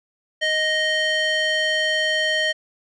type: tone with band-pass filter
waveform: square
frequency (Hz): 622.3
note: D#5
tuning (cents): 0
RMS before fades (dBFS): -21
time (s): 0.41-2.53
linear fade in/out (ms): 20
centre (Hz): 2500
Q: 1.9
effects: resampled to 22050 Hz